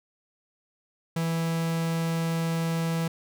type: tone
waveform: 45% pulse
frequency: 164.81 Hz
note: E3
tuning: in tune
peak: -25 dBFS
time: 1.16-3.08 s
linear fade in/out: 5 ms
effects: none